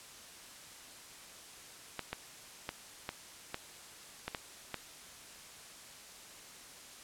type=clicks; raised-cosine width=0.3 ms; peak=-20 dBFS; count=8; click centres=1.993 / 2.13 / 2.691 / 3.091 / 3.544 / 4.28 / 4.348 / 4.743 s; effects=white hiss -52 dBFS RMS until 7.03 s + low-pass 10000 Hz 12 dB/octave